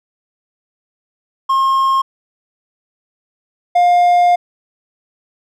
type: tone pair in turn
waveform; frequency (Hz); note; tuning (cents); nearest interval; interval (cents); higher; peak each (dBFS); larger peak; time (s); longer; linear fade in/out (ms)
triangle; 1072 / 707.1; C6 / F5; +42 / +21; perfect fifth; 721; first; -9 / -6; second; 1.49-2.02 / 3.75-4.36; second; 10
effects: none

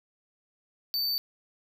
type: tone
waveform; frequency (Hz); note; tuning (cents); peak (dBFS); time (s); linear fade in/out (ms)
square; 4567; D8; -49; -27; 0.94-1.18; 0
effects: none

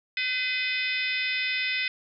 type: harmonic tone with a mistuned harmonic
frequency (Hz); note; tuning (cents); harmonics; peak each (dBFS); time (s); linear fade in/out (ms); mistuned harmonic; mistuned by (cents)
508; B4; +49; 3 / 4 / 5 / 6 / 7 / 8 / 9 / 10; -37 / -29 / -30 / -39 / -34 / -40 / -45 / -37; 0.17-1.88; 2; 5; -17
effects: none

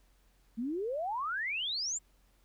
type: exponential sweep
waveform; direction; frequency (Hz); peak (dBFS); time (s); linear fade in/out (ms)
sine; up; 217.9 to 7580; -32; 0.57-1.99; 20
effects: added 45 Hz sine -65 dBFS peak until 2.44 s + pink hiss -71 dBFS RMS until 2.44 s

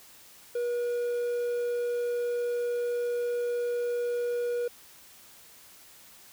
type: tone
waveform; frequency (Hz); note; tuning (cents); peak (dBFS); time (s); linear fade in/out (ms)
triangle; 481.5; B4; -44; -25; 0.55-4.68; 5
effects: white hiss -53 dBFS RMS until 6.32 s

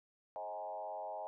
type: tone with frequency modulation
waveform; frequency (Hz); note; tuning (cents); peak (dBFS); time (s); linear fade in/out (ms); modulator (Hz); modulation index
sine; 727; F#5; -31; -40; 0.36-1.27; 0; 96.9; 1.8
effects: none

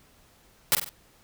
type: noise with echo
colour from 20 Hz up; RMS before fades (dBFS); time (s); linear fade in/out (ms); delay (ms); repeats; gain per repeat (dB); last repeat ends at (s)
white; -20; 0.72-0.75; 0; 47; 3; -7; 0.891
effects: pink hiss -59 dBFS RMS until 1.23 s

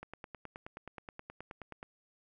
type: click train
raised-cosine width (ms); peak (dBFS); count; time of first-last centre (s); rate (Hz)
0.5; -29; 18; 0.03-1.829; 9.45
effects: none

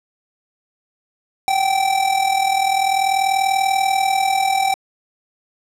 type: tone with amplitude modulation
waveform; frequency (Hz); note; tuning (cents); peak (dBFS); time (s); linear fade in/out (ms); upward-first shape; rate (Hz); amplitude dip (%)
square; 775; G5; -20; -13; 1.48-4.74; 0; sine; 40.4; 65
effects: low-pass 11000 Hz 12 dB/octave + 7-bit

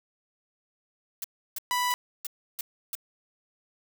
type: noise bursts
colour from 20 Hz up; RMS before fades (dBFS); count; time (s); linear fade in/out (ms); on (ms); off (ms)
blue; -33; 6; 1.22-2.952; 2; 22; 320
type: tone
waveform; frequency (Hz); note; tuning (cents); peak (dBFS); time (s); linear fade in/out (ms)
sawtooth; 987.8; B5; 0; -21; 1.71-1.94; 0
effects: none

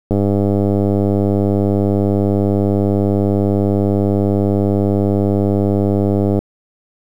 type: click train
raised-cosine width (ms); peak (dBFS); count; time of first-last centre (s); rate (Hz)
2; -3; 629; 0.11-6.39; 100
effects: 7-bit

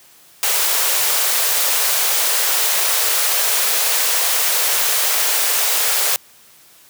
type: high-pass noise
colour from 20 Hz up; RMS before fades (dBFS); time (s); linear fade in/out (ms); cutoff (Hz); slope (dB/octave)
white; -17; 0.43-6.16; 0; 420; 48
effects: white hiss -48 dBFS RMS until 6.89 s + high-pass 80 Hz 12 dB/octave

